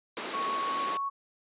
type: high-pass noise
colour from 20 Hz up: pink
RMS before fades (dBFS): -36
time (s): 0.17-0.97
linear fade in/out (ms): 0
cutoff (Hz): 260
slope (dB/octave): 24
type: tone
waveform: sine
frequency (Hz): 1108.7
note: C#6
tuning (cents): 0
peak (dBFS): -29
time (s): 0.33-1.1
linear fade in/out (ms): 20
effects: resampled to 8000 Hz